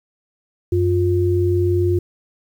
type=tone pair together; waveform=sine; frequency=93.52 / 353.1 Hz; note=F#2 / F4; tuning=+19 / +19 cents; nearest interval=octave + major seventh; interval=2300 cents; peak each=-17 / -17 dBFS; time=0.72-1.99 s; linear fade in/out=5 ms; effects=8-bit